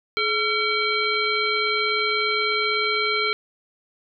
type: harmonic tone with a mistuned harmonic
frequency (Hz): 454.7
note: A#4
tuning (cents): -43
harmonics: 1 / 3 / 5 / 7 / 9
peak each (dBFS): -27 / -26 / -24 / -29 / -28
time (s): 0.17-3.33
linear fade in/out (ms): 0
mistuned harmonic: 1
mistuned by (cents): -120
effects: none